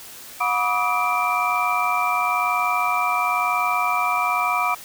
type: tone cluster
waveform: sine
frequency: 722 / 979 / 1158 / 1259 / 2356 Hz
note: F#5 / B5 / D6 / D#6 / D7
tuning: -43 / -15 / -25 / +20 / +5 cents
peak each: -25 dBFS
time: 0.4-4.75 s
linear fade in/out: 10 ms
effects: white hiss -40 dBFS RMS until 4.84 s